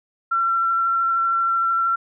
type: tone with vibrato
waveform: sine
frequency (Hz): 1356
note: E6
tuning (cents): +49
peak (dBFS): -17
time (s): 0.31-1.96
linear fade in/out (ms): 10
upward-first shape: sine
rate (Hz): 13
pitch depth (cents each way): 11
effects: none